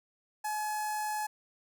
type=tone with notch filter; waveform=sawtooth; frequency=850 Hz; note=G#5; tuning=40 cents sharp; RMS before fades=-34 dBFS; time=0.44-1.27 s; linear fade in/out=10 ms; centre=3200 Hz; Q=0.78; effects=none